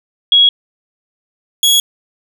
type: tone pair in turn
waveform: sine / sawtooth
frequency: 3322 / 3339 Hz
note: G#7 / G#7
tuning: 0 / +9 cents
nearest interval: unison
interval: 9 cents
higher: second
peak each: -5 dBFS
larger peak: neither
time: 0.32-0.49 / 1.63-1.8 s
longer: neither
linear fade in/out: 2 ms
effects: none